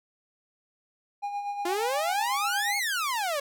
triangle tone with tremolo, 813 Hz, G#5, 37 cents flat, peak -26 dBFS, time 1.22-2.8 s, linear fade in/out 20 ms, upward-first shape sine, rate 8.3 Hz, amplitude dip 50%
sawtooth exponential two-way sweep, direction up then down, 338.7 to 2217 to 548 Hz, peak -23 dBFS, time 1.65-3.4 s, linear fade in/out 5 ms, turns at 2.77 s
effects none

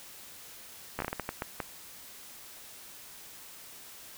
slowing click train, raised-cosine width 0.5 ms, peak -17 dBFS, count 10, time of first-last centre 0.99-1.602 s, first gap 13 ms, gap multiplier 1.39, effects white hiss -49 dBFS RMS until 4.17 s

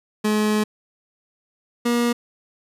30% pulse tone pair in turn, 212.6 / 238.6 Hz, G#3 / A#3, +41 / +41 cents, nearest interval major second, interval 200 cents, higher second, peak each -15 dBFS, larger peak neither, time 0.24-0.64 / 1.85-2.13 s, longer first, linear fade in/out 10 ms, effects resampled to 32000 Hz

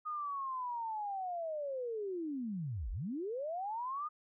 sine linear two-way sweep, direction down then up, 1244.5 to 38.89 to 1244.5 Hz, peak -36 dBFS, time 0.05-4.09 s, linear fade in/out 20 ms, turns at 2.91 s, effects none

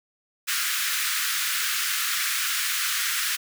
pink high-pass noise, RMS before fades -26 dBFS, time 0.47-3.37 s, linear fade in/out 20 ms, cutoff 1300 Hz, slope 48 dB/octave, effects none

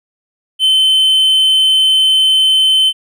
triangle tone, 3070 Hz, G7, 37 cents flat, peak -6 dBFS, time 0.59-2.93 s, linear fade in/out 50 ms, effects none

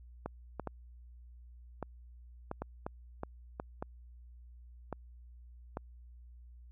clicks, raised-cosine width 1 ms, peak -23 dBFS, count 12, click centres 0.26 / 0.597 / 0.673 / 1.827 / 2.514 / 2.62 / 2.865 / 3.234 / 3.599 / 3.825 / 4.927 / 5.771 s, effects added 60 Hz sine -51 dBFS peak until 6.71 s

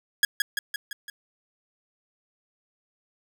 sawtooth tone with echo, 1661 Hz, G#6, in tune, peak -13 dBFS, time 0.23-0.25 s, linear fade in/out 2 ms, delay 170 ms, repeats 5, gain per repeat -4 dB, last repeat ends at 1.1 s, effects none

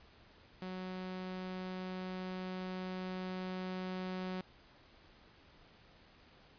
sawtooth tone with level ramp, 185 Hz, F#3, in tune, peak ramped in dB -37 to -34 dBFS, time 0.62-4.41 s, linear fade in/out 0 ms, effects pink hiss -62 dBFS RMS until 6.58 s + resampled to 11025 Hz

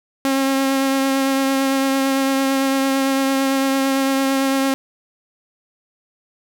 sawtooth tone with vibrato, 270 Hz, C#4, 45 cents flat, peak -12 dBFS, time 0.25-4.74 s, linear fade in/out 0 ms, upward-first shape triangle, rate 8.9 Hz, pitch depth 17 cents each way, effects none

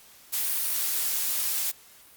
blue noise, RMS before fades -27 dBFS, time 0.32-1.72 s, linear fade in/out 20 ms, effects white hiss -53 dBFS RMS until 2.16 s + Opus 48 kbps

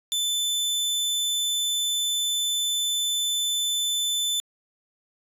sawtooth tone, 3520 Hz, A7, in tune, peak -20 dBFS, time 0.12-4.4 s, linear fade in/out 0 ms, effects resampled to 32000 Hz

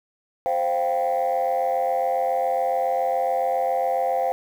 sine chord, C suspended fourth, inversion none, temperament just, 523.3 / 697.7 / 784.9 Hz, C5 / F5 / G5, 0 / -2 / +2 cents, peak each -23 dBFS, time 0.46-4.32 s, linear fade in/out 0 ms, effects tanh soft clip ceiling -15 dBFS + 8-bit

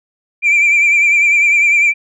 sine tone with vibrato, 2349 Hz, D7, in tune, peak -6 dBFS, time 0.42-1.94 s, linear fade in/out 50 ms, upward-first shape triangle, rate 10 Hz, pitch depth 60 cents each way, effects tanh soft clip ceiling -6 dBFS

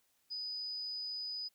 sine tone, 4978 Hz, D#8, in tune, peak -38 dBFS, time 0.3-1.49 s, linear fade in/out 20 ms, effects white hiss -75 dBFS RMS until 1.54 s

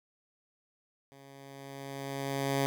10% pulse tone with level ramp, 137.7 Hz, C#3, 11 cents flat, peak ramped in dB -45 to -18 dBFS, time 1.12-2.66 s, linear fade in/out 0 ms, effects none

